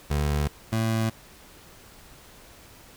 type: tone pair in turn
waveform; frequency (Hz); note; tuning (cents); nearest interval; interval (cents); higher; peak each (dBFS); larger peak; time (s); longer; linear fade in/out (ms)
25% pulse; 73.4 / 112.09; D2 / A2; 0 / +33; perfect fifth; 733; second; -19; neither; 0.1-0.48 / 0.72-1.1; neither; 10
effects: pink hiss -50 dBFS RMS until 2.96 s